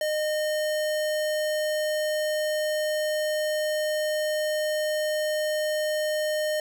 square tone, 612 Hz, D#5, 29 cents flat, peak -25 dBFS, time 0.01-6.6 s, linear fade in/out 2 ms, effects none

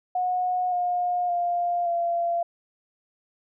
sine tone with pitch steps, 728 / 713.8 / 700 / 686.3 Hz, F#5 / F5 / F5 / F5, -28 / +38 / +4 / -30 cents, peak -22 dBFS, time 0.15-2.43 s, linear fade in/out 5 ms, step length 570 ms, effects none

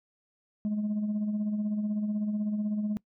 sine tone with tremolo, 210.3 Hz, G#3, 22 cents sharp, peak -23 dBFS, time 0.65-2.97 s, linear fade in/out 0 ms, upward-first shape sine, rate 16 Hz, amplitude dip 50%, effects noise-tail reverb RT60 0.1 s tail -25 dB re dry + tanh soft clip ceiling -25 dBFS

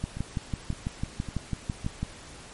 two click trains, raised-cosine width 5 ms, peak -23 / -16 dBFS, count 4 / 13, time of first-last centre 0.17-1.846 / 0.04-2.03 s, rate 1.79 / 6.03 Hz, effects pink hiss -46 dBFS RMS until 2.53 s + MP3 48 kbps

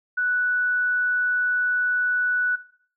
sine tone, 1480 Hz, F#6, in tune, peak -20 dBFS, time 0.17-2.56 s, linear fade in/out 10 ms, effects noise-tail reverb RT60 0.6 s tail -18 dB re dry

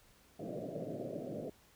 white band-pass noise, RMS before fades -42 dBFS, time 0.39-1.5 s, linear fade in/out 5 ms, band 110 to 670 Hz, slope 96 dB/octave, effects pink hiss -65 dBFS RMS until 1.75 s

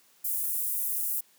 pink high-pass noise, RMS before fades -30 dBFS, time 0.24-1.21 s, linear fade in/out 10 ms, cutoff 11000 Hz, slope 24 dB/octave, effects white hiss -62 dBFS RMS until 1.38 s + high-pass 150 Hz 12 dB/octave

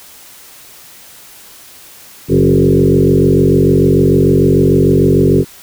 sine tone with frequency modulation, 266.9 Hz, C4, 35 cents sharp, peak -6 dBFS, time 2.28-5.45 s, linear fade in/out 50 ms, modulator 46.7 Hz, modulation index 3.7, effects white hiss -38 dBFS RMS until 5.62 s

